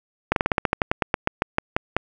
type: slowing click train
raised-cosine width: 0.5 ms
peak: -3 dBFS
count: 17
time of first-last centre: 0.32-1.966 s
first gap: 42 ms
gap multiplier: 1.11
effects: none